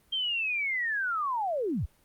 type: linear sweep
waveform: sine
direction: down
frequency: 3184 to 46.25 Hz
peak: -27 dBFS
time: 0.12-1.86 s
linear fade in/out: 10 ms
effects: pink hiss -65 dBFS RMS until 2.04 s + Opus 32 kbps